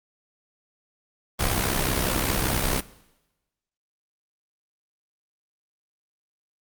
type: noise with amplitude modulation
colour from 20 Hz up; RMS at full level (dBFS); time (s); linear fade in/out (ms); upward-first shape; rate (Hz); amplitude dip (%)
pink; -21; 1.39-2.81; 10; sine; 65; 65
effects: noise-tail reverb RT60 1.0 s tail -20 dB re dry + Opus 32 kbps